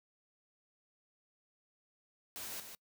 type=noise with echo; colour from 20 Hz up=white; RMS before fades=-44 dBFS; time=2.36-2.6 s; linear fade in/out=0 ms; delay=150 ms; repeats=1; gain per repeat=-6 dB; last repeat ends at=2.75 s; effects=noise-tail reverb RT60 0.1 s tail -26 dB re dry